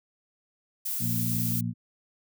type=noise; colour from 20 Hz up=violet; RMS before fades=-31 dBFS; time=0.85-1.61 s; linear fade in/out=10 ms
type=harmonic tone; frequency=58.27 Hz; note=A#1; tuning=in tune; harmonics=2 / 3 / 4; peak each=-30 / -32 / -33 dBFS; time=0.99-1.74 s; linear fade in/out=50 ms
effects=none